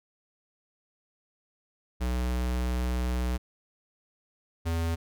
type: tone pair in turn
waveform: square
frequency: 61.74 / 82.91 Hz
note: B1 / E2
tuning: 0 / +11 cents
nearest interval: perfect fourth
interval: 511 cents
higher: second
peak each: -27 dBFS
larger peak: neither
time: 2-3.38 / 4.65-4.96 s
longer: first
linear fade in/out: 20 ms
effects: none